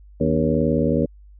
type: harmonic tone with a mistuned harmonic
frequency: 79.2 Hz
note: D#2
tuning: 31 cents sharp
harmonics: 1 / 2 / 3 / 4 / 5 / 6 / 7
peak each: -28 / -23 / -22 / -25 / -27 / -24 / -25 dBFS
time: 0.2-1.06 s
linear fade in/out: 10 ms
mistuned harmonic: 4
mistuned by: -96 cents
effects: added 50 Hz sine -43 dBFS peak until 1.39 s